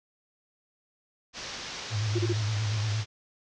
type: low-pass noise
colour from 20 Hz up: white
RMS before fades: -39 dBFS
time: 1.33-3.06 s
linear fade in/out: 50 ms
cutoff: 6200 Hz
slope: 48 dB/octave
type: tone with vibrato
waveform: sine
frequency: 106.7 Hz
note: G#2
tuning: 47 cents sharp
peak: -26 dBFS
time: 1.9-3.05 s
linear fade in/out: 50 ms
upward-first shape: square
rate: 8.6 Hz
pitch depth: 53 cents each way
type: tone bursts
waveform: sine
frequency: 350 Hz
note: F4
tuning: 4 cents sharp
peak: -25 dBFS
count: 3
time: 2.15-2.33 s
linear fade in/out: 10 ms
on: 40 ms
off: 30 ms
effects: none